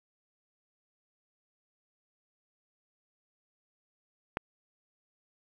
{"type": "click", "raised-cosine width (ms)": 0.5, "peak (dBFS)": -15, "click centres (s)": 4.371, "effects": ["8-bit"]}